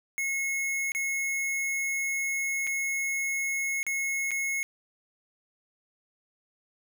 square tone with dropouts, 2175 Hz, C#7, 33 cents flat, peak -28 dBFS, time 0.18-4.63 s, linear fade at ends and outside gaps 0 ms, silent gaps 0.919-0.949 / 2.669-2.673 / 3.83-3.866 / 4.308-4.315 s, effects none

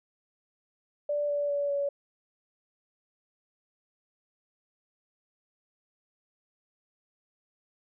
sine tone with pitch steps, 585 / 578.6 / 572.3 / 566.1 Hz, D5 / D5 / D5 / C#5, -7 / -26 / -45 / +36 cents, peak -26 dBFS, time 1.09-1.89 s, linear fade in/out 5 ms, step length 200 ms, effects none

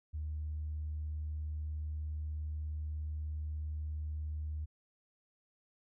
sine tone, 76.4 Hz, D#2, 31 cents flat, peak -35 dBFS, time 0.13-4.66 s, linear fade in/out 20 ms, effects tanh soft clip ceiling -31 dBFS

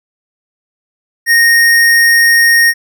square tone, 1857 Hz, A#6, 7 cents flat, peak -6 dBFS, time 1.26-2.74 s, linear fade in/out 50 ms, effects none

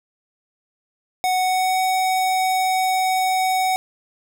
square tone with pitch glide, 740 to 749.5 Hz, F#5 to F#5, 0 to +22 cents, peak -18 dBFS, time 1.24-3.76 s, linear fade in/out 0 ms, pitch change +22 cents, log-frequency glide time 1.35-1.8 s, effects none

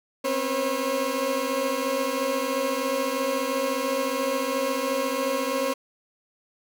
30% pulse tone cluster, 257.4 / 271.5 / 491.5 / 540 Hz, C4 / C#4 / B4 / C#5, -28 / -36 / -8 / -45 cents, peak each -31 / -29 / -28 / -24 dBFS, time 0.24-5.74 s, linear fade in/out 10 ms, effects none

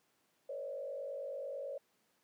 sine tone with frequency modulation, 554.4 Hz, C#5, in tune, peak -39 dBFS, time 0.49-1.78 s, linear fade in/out 5 ms, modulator 49.1 Hz, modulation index 1.1, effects pink hiss -75 dBFS RMS until 2.23 s + high-pass 200 Hz 12 dB/octave

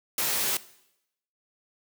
white noise with comb filter, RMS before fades -27 dBFS, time 0.18-0.57 s, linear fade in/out 2 ms, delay 14 ms, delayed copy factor +0.6, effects noise-tail reverb RT60 0.8 s tail -18 dB re dry + high-pass 150 Hz 12 dB/octave

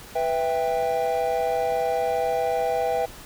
triangle chord, E minor, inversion second, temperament just, 494.4 / 659.3 / 791.1 Hz, B4 / E5 / G5, +2 / 0 / +16 cents, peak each -24 dBFS, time 0.15-3.06 s, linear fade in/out 10 ms, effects pink hiss -43 dBFS RMS until 3.25 s

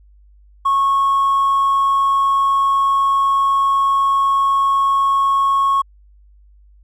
triangle tone with hard clipping, 1098 Hz, C#6, 17 cents flat, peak -12 dBFS, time 0.65-5.82 s, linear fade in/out 10 ms, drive 2 dB, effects added 50 Hz sine -45 dBFS peak until 6.83 s

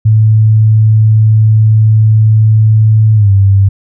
sine tone with pitch glide, 109.1 to 98.33 Hz, A2 to G2, -14 to +6 cents, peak -3 dBFS, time 0.05-3.69 s, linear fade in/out 10 ms, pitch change -180 cents, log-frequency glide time 3.15-3.31 s, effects none

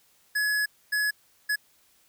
square tone bursts at uneven times, 1693 Hz, G#6, 33 cents sharp, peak -24 dBFS, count 3, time 0.35-0.66 / 0.92-1.11 / 1.49-1.56 s, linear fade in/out 10 ms, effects white hiss -63 dBFS RMS until 2.08 s

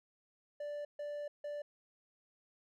triangle tone bursts at uneven times, 586 Hz, D5, 4 cents flat, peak -37 dBFS, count 3, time 0.6-0.85 / 0.99-1.28 / 1.44-1.62 s, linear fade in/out 5 ms, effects none

